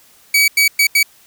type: tone bursts at uneven times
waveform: sawtooth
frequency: 2275 Hz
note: C#7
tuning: 44 cents sharp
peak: -6 dBFS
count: 4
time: 0.34-0.48 / 0.57-0.68 / 0.79-0.87 / 0.95-1.03 s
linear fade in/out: 5 ms
effects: white hiss -49 dBFS RMS until 1.26 s